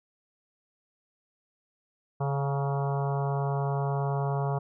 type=harmonic tone with a mistuned harmonic; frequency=139.9 Hz; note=C#3; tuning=16 cents sharp; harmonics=1 / 3 / 4 / 5 / 6 / 7 / 8 / 9 / 10; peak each=-27 / -35 / -40 / -35 / -40 / -39 / -41 / -47 / -49 dBFS; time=2.2-4.59 s; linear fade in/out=10 ms; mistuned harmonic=7; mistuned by=-51 cents; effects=none